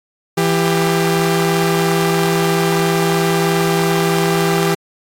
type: tone pair together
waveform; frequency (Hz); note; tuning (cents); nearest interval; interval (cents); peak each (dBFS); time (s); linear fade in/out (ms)
sawtooth; 166.58 / 396.2; E3 / G4; +18 / +18; octave + minor third; 1500; -12; 0.37-4.75; 10
effects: AAC 64 kbps